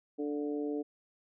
harmonic tone with a mistuned harmonic, 146.83 Hz, D3, in tune, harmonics 2 / 3 / 4 / 5, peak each -34 / -36 / -46 / -50 dBFS, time 0.18-0.83 s, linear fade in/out 20 ms, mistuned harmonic 5, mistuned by -21 cents, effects none

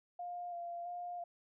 sine tone with vibrato, 698.5 Hz, F5, in tune, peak -40 dBFS, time 0.19-1.24 s, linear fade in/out 5 ms, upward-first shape square, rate 1.5 Hz, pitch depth 19 cents each way, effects none

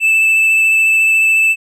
triangle tone with vibrato, 2637 Hz, E7, in tune, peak -7 dBFS, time 0-1.56 s, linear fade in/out 50 ms, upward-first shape sine, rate 14 Hz, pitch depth 9 cents each way, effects none

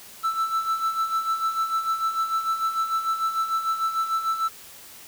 triangle tone with tremolo, 1324 Hz, E6, 7 cents sharp, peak -18 dBFS, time 0.23-4.49 s, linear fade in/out 20 ms, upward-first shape sine, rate 6.7 Hz, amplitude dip 65%, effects white hiss -45 dBFS RMS until 5.07 s

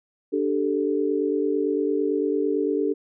sine chord, D suspended fourth, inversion none, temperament just, 293.7 / 391.6 / 440.5 Hz, D4 / G4 / A4, 0 / -2 / +2 cents, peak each -25 dBFS, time 0.32-2.94 s, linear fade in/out 20 ms, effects none

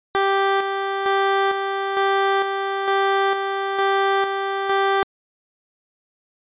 15% pulse tone with tremolo, 391.8 Hz, G4, 1 cent flat, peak -10 dBFS, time 0.15-5.03 s, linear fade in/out 0 ms, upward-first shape square, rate 1.1 Hz, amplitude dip 45%, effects resampled to 8000 Hz

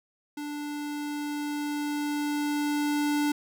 square tone with level ramp, 293.7 Hz, D4, in tune, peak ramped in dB -34 to -24 dBFS, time 0.37-3.32 s, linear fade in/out 5 ms, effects none

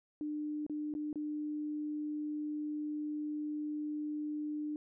sine tone with dropouts, 300 Hz, D4, 37 cents sharp, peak -35 dBFS, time 0.21-4.76 s, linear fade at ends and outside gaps 1 ms, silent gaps 0.665-0.697 / 0.939-0.95 / 1.129-1.157 s, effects none

